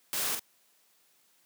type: noise with echo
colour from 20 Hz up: white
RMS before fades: -32 dBFS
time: 0.13-0.35 s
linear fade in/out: 0 ms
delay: 44 ms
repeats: 1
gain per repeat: -5 dB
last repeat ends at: 0.394 s
effects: white hiss -67 dBFS RMS until 1.45 s + high-pass 150 Hz 12 dB/octave